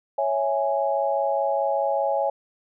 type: chord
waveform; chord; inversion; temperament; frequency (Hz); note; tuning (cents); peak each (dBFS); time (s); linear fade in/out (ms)
sine; C# minor; none; equal; 554.4 / 659.3 / 830.6; C#5 / E5 / G#5; 0 / 0 / 0; -24 / -26 / -25; 0.18-2.3; 5
effects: none